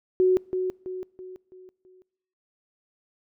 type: tone with echo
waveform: sine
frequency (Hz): 370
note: F#4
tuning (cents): 0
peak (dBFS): -16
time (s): 0.2-0.37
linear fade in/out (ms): 0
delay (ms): 330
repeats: 5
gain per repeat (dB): -7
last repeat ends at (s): 2.02
effects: noise-tail reverb RT60 0.9 s tail -25 dB re dry